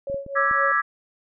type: tone with tremolo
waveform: sine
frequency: 554.4 Hz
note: C#5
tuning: in tune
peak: -23 dBFS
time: 0.07-0.72 s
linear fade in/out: 2 ms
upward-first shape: triangle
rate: 3.9 Hz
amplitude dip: 95%
type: clicks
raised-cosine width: 3 ms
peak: -26 dBFS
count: 4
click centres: 0.099 / 0.144 / 0.264 / 0.512 s
type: chord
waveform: sine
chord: E dominant seventh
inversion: third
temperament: equal with one note detuned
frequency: 1174.7 / 1318.5 / 1661.2 / 1939.4 Hz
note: D6 / E6 / G#6 / B6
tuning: 0 / 0 / 0 / -32 cents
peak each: -23 / -24 / -22 / -28 dBFS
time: 0.35-0.82 s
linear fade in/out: 20 ms
effects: none